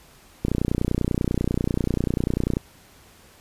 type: click train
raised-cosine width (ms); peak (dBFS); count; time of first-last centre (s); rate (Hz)
3; -9; 65; 0.45-2.569; 30.2
effects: pink hiss -52 dBFS RMS until 3.4 s + resampled to 32000 Hz